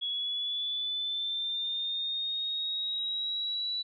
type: linear sweep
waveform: sine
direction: up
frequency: 3353 to 3951 Hz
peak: -30 dBFS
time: 0.01-3.83 s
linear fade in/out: 20 ms
effects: none